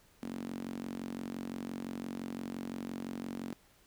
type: tone with high-pass filter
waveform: sawtooth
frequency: 45.83 Hz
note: F#1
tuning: 16 cents flat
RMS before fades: -41 dBFS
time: 0.22-3.53 s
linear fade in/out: 0 ms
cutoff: 240 Hz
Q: 5.1
effects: pink hiss -65 dBFS RMS until 3.86 s